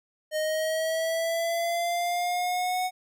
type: linear sweep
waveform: square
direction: up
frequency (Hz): 616 to 740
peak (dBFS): -26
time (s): 0.31-2.91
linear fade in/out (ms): 50
effects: none